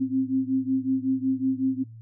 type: beating tone pair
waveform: sine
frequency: 261.6 / 267 Hz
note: C4 / C4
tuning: 0 / +35 cents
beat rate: 5.4 Hz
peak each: -24 / -26 dBFS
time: 0-1.84 s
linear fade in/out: 20 ms
effects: noise-tail reverb RT60 0.2 s tail -20 dB re dry + added 113 Hz sine -41 dBFS peak until 2.01 s